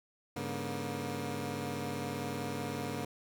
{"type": "tone cluster", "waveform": "15% pulse", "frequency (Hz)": [101.7, 142.3, 238.9], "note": ["G#2", "C#3", "A#3"], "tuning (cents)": [-36, 46, 43], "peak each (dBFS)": [-35, -33, -33], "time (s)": [0.36, 3.05], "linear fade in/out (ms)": 5, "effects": []}